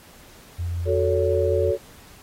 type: tone with pitch glide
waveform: sine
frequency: 86.4 to 86.95 Hz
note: F2 to F2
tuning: -18 to -7 cents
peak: -24 dBFS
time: 0.58-1.72 s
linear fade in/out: 20 ms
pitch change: +11 cents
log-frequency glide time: 1.47-1.55 s
type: chord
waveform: sine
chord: F# minor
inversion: none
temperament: equal with one note detuned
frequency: 370 / 440 / 563.7 Hz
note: F#4 / A4 / C#5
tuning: 0 / 0 / +29 cents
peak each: -24 / -23 / -23 dBFS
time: 0.85-1.78 s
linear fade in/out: 50 ms
effects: pink hiss -49 dBFS RMS until 2.22 s + AAC 48 kbps

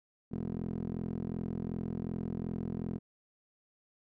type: tone with band-pass filter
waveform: 15% pulse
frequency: 42.69 Hz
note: F1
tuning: 39 cents flat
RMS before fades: -37 dBFS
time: 0.31-2.99 s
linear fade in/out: 20 ms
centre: 250 Hz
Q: 3.9
effects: none

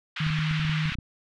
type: band-pass noise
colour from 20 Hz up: white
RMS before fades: -34 dBFS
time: 0.16-0.95 s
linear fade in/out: 5 ms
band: 1200 to 3200 Hz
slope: 24 dB/octave
type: tone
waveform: sine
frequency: 155.56 Hz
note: D#3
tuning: in tune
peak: -24 dBFS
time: 0.2-0.9 s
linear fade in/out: 5 ms
type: clicks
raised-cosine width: 5 ms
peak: -24 dBFS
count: 11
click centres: 0.266 / 0.302 / 0.39 / 0.511 / 0.597 / 0.65 / 0.696 / 0.856 / 0.921 / 0.953 / 0.987 s
effects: none

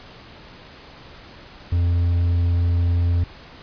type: tone with hard clipping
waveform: triangle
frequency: 86.7 Hz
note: F2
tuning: 12 cents flat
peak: -17 dBFS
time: 1.72-3.24 s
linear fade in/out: 5 ms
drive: 6 dB
effects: pink hiss -43 dBFS RMS until 3.62 s + resampled to 11025 Hz

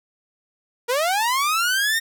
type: linear sweep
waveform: sawtooth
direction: up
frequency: 460.8 to 1859 Hz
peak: -15 dBFS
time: 0.88-2 s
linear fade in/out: 20 ms
effects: none

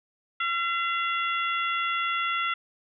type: harmonic tone with a mistuned harmonic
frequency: 680 Hz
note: F5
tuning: 46 cents flat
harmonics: 2 / 3 / 4 / 5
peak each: -27 / -31 / -33 / -35 dBFS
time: 0.4-2.54 s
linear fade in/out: 5 ms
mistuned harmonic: 4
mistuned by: +23 cents
effects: none

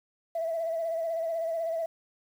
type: tone with vibrato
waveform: sine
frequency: 659.3 Hz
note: E5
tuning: in tune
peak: -27 dBFS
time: 0.35-1.86 s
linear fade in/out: 5 ms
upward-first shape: sine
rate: 16 Hz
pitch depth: 42 cents each way
effects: tanh soft clip ceiling -23 dBFS + 9-bit

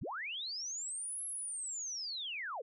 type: linear two-way sweep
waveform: sine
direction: up then down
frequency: 33.08 to 11175 to 404.6 Hz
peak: -38 dBFS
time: 0.01-2.62 s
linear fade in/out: 10 ms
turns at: 1.25 s
effects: none

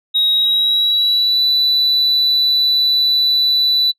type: tone with pitch glide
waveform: sine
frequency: 3800 to 3973 Hz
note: A#7 to B7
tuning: +33 to +10 cents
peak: -10 dBFS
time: 0.14-3.92 s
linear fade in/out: 20 ms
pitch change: +77 cents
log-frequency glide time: 0.32-1.42 s
effects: noise-tail reverb RT60 0.1 s tail -23 dB re dry + tanh soft clip ceiling -9 dBFS

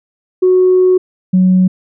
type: tone pair in turn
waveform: sine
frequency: 368.5 / 184.89 Hz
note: F#4 / F#3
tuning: -7 / -1 cents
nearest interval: octave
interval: 1194 cents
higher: first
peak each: -5 dBFS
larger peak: neither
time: 0.42-0.98 / 1.33-1.68 s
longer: first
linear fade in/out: 10 ms
effects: tanh soft clip ceiling -2 dBFS

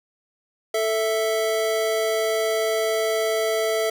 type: tone pair together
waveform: square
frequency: 440.7 / 659.3 Hz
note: A4 / E5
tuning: +3 / 0 cents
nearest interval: perfect fifth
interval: 697 cents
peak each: -24 dBFS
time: 0.74-3.9 s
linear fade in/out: 5 ms
effects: none

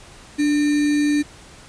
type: tone with sample-and-hold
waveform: sine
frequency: 293.7 Hz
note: D4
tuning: in tune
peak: -15 dBFS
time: 0.38-1.23 s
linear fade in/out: 20 ms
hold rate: 2100 Hz
effects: pink hiss -44 dBFS RMS until 1.68 s + resampled to 22050 Hz

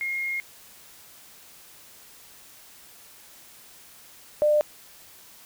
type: tone pair in turn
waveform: sine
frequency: 2142 / 598.8 Hz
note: C7 / D5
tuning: +40 / +33 cents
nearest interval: octave + minor seventh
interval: 2207 cents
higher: first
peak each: -26 / -17 dBFS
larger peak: second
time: 0.01-0.4 / 4.42-4.61 s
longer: first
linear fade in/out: 0 ms
effects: white hiss -50 dBFS RMS until 5.45 s

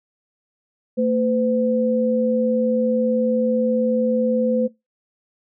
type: tone pair together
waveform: sine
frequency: 226.2 / 507.8 Hz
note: A3 / B4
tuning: +48 / +48 cents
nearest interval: octave + major second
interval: 1400 cents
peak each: -19 dBFS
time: 0.97-4.68 s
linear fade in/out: 20 ms
effects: noise-tail reverb RT60 0.2 s tail -21 dB re dry

